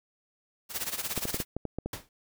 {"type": "noise with tremolo", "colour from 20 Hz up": "white", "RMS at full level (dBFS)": -31, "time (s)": [0.69, 1.45], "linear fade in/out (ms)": 50, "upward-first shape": "sine", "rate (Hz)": 17, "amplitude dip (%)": 80}
{"type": "clicks", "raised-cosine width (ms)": 2, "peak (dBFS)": -19, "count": 8, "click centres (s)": [1.177, 1.254, 1.344, 1.402, 1.566, 1.653, 1.786, 1.86]}
{"type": "noise with exponential decay", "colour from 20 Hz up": "pink", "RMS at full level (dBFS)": -33, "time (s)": [1.93, 2.09], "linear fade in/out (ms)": 2, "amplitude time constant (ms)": 34}
{"effects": []}